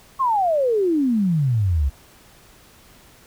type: exponential sweep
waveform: sine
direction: down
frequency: 1108.7 to 64.8 Hz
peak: -16 dBFS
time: 0.19-1.9 s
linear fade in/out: 20 ms
effects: pink hiss -50 dBFS RMS until 3.26 s